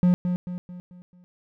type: tone with echo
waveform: triangle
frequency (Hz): 178.8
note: F3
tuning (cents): +41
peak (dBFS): -13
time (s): 0.03-0.14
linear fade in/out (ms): 0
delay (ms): 220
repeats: 5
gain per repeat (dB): -7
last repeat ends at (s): 1.24
effects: none